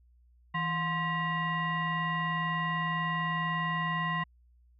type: tone with frequency modulation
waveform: sine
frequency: 1046.5 Hz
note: C6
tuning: in tune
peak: -28 dBFS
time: 0.54-4.24 s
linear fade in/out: 10 ms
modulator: 882 Hz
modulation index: 1.3
effects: added 60 Hz sine -59 dBFS peak until 4.79 s